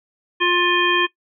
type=harmonic tone; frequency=352.9 Hz; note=F4; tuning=18 cents sharp; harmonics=1 / 3 / 5 / 7 / 9; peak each=-21 / -21 / -21 / -21 / -21 dBFS; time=0.4-1.07 s; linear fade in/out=20 ms; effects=noise-tail reverb RT60 0.1 s tail -19 dB re dry